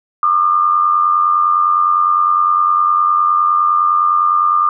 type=tone with amplitude modulation; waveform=sine; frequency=1204 Hz; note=D6; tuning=43 cents sharp; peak=-7 dBFS; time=0.23-4.69 s; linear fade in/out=2 ms; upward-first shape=sine; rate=89.8 Hz; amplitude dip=60%; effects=none